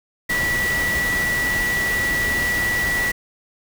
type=tone in noise; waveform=sine; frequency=1948 Hz; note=B6; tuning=24 cents flat; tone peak=-19 dBFS; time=0.29-3.12 s; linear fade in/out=10 ms; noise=pink; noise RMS=-27 dBFS; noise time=0.29-3.12 s; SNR=+5 dB; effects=none